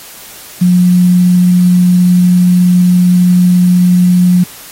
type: tone with quantisation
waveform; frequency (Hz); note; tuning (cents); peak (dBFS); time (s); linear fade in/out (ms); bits
sine; 179.3; F3; +46; -4; 0.61-4.44; 10; 5
effects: white hiss -32 dBFS RMS until 4.71 s + AAC 48 kbps